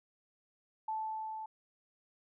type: tone with level ramp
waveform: sine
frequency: 875 Hz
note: A5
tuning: 10 cents flat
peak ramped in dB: -33 to -40 dBFS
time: 0.88-1.46 s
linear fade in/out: 5 ms
effects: none